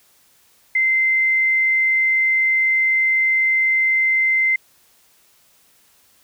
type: tone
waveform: sine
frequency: 2076 Hz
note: C7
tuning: 14 cents flat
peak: -14 dBFS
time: 0.75-4.56 s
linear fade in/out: 5 ms
effects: white hiss -56 dBFS RMS until 6.23 s